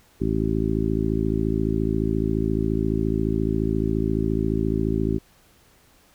harmonic tone, 54.4 Hz, A1, 19 cents flat, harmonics 1 / 2 / 3 / 4 / 5 / 6 / 7, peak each -28 / -28 / -28 / -28 / -28 / -28 / -28 dBFS, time 0.2-5.19 s, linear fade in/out 20 ms, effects pink hiss -57 dBFS RMS until 6.14 s

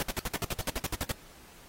pink noise bursts, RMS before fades -31 dBFS, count 14, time 0-1.117 s, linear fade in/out 0 ms, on 25 ms, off 59 ms, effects pink hiss -54 dBFS RMS until 1.68 s + AAC 48 kbps

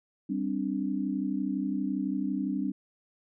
sine chord, G suspended fourth, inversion none, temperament equal, 196 / 261.6 / 293.7 Hz, G3 / C4 / D4, 0 / 0 / 0 cents, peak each -32 dBFS, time 0.29-2.72 s, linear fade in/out 10 ms, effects none

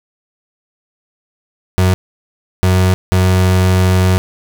35% pulse tone bursts at uneven times, 92.5 Hz, F#2, in tune, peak -7 dBFS, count 3, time 1.78-1.94 / 2.63-2.94 / 3.12-4.18 s, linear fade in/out 0 ms, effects none

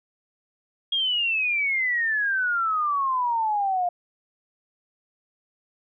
sine exponential sweep, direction down, 3286 to 698.5 Hz, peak -21 dBFS, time 0.92-3.89 s, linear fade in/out 5 ms, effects none

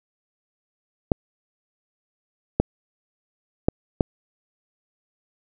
clicks, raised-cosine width 2 ms, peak -3 dBFS, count 4, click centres 1.118 / 2.6 / 3.685 / 4.008 s, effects none

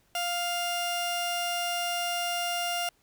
sawtooth tone pair together, 700 / 1400 Hz, F5 / F6, +4 / +4 cents, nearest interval octave, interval 1200 cents, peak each -26 dBFS, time 0.15-2.89 s, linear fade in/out 2 ms, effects pink hiss -67 dBFS RMS until 3.02 s

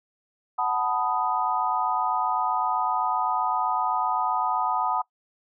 sine chord, B dominant seventh, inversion second, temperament equal, 740 / 880 / 987.8 / 1244.5 Hz, F#5 / A5 / B5 / D#6, 0 / 0 / 0 / 0 cents, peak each -28 dBFS, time 0.58-5.02 s, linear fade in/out 10 ms, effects noise-tail reverb RT60 0.1 s tail -21 dB re dry

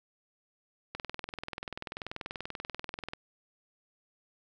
click train, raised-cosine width 0.3 ms, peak -21 dBFS, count 46, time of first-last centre 0.95-3.134 s, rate 20.6 Hz, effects none

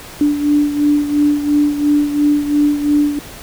sine beating tone pair, 292.5 / 295.4 Hz, D4 / D4, -7 / +10 cents, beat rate 2.9 Hz, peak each -12 / -18 dBFS, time 0.21-3.19 s, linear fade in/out 2 ms, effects pink hiss -34 dBFS RMS until 3.42 s

